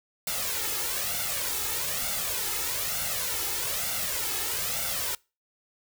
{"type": "noise with flanger", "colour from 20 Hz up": "white", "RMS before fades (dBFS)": -30, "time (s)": [0.27, 5.15], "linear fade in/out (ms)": 2, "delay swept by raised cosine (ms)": [1.4, 2.35], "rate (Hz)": 1.1, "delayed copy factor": 0.7, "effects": ["noise-tail reverb RT60 0.3 s tail -25 dB re dry"]}